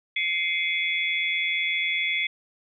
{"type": "tone cluster", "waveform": "sine", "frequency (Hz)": [2095, 2263, 2510, 3398], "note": ["C7", "C#7", "D#7", "G#7"], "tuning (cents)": [2, 35, 15, 39], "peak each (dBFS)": [-26, -30, -32, -29], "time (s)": [0.16, 2.27], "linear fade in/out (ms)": 5, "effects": []}